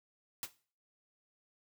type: noise with exponential decay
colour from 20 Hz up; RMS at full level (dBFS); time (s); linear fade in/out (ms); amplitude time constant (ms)
white; -34; 0.43-0.51; 1; 17
effects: noise-tail reverb RT60 0.4 s tail -17 dB re dry + high-pass 80 Hz 12 dB/octave